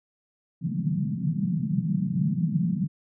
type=band-pass noise; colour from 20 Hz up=white; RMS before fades=-26 dBFS; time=0.61-2.88 s; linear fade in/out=20 ms; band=140 to 200 Hz; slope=48 dB/octave; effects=none